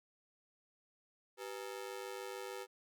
sawtooth ring-modulated tone, 440 Hz, A4, in tune, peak -36 dBFS, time 1.37-2.67 s, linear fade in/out 50 ms, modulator 53.3 Hz, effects none

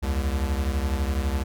square beating tone pair, 67.1 / 79.1 Hz, C2 / D#2, +44 / +29 cents, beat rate 12 Hz, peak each -25 / -29 dBFS, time 0.02-1.44 s, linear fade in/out 20 ms, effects none

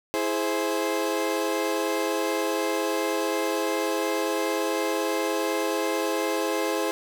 30% pulse chord, E augmented, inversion none, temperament equal with one note detuned, 329.6 / 419.2 / 523.3 Hz, E4 / G#4 / B#4, 0 / +16 / 0 cents, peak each -26 dBFS, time 0.14-6.91 s, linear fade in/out 0 ms, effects none

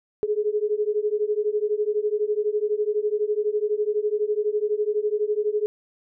sine beating tone pair, 415.3 / 427.3 Hz, G#4 / G#4, 0 / +49 cents, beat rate 12 Hz, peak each -24 dBFS, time 0.23-5.66 s, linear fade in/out 0 ms, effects none

